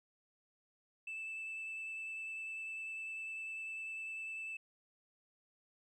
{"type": "tone with vibrato", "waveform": "sine", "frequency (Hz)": 2637, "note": "E7", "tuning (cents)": 0, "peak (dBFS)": -39, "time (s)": [1.07, 4.57], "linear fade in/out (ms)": 5, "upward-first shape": "sine", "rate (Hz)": 10, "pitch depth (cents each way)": 8, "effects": ["tanh soft clip ceiling -39 dBFS", "13-bit"]}